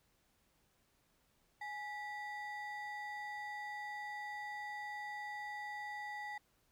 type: ring-modulated tone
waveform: triangle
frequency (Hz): 1396.9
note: F6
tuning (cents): 0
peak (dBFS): -37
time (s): 1.61-6.38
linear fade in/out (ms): 5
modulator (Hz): 562
effects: pink hiss -75 dBFS RMS until 6.71 s